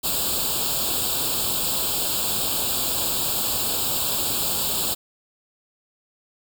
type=noise with comb filter; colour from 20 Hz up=white; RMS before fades=-24 dBFS; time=0.03-4.95 s; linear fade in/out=20 ms; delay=0.25 ms; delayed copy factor=+0.95; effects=none